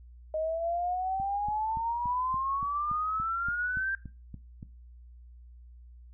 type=exponential sweep; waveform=sine; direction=up; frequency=621 to 1588 Hz; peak=-28 dBFS; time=0.34-3.95 s; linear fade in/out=2 ms
type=click train; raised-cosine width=5 ms; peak=-29 dBFS; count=13; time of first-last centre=1.2-4.629 s; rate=3.5 Hz
effects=noise-tail reverb RT60 0.3 s tail -17 dB re dry + added 60 Hz sine -48 dBFS peak until 6.13 s